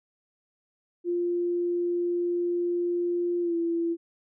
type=tone with pitch glide; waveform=sine; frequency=349.2 to 336.7 Hz; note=F4 to E4; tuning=0 to +37 cents; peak=-24 dBFS; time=1.04-3.97 s; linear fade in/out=50 ms; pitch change=-63 cents; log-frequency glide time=3.41-3.55 s; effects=none